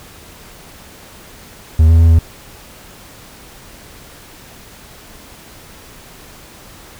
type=tone with pitch steps; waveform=triangle; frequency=79.5 / 82 / 82.7 / 81.7 Hz; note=D#2 / E2 / E2 / E2; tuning=+38 / -9 / +6 / -15 cents; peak=-3 dBFS; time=1.79-2.19 s; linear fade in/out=5 ms; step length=100 ms; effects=pink hiss -39 dBFS RMS until 6.99 s